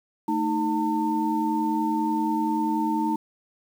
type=tone cluster; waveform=sine; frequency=221.6 / 312 / 901 Hz; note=A3 / D#4 / A5; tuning=+13 / +5 / +41 cents; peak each=-28 / -25 / -26 dBFS; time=0.28-3.16 s; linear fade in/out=5 ms; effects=8-bit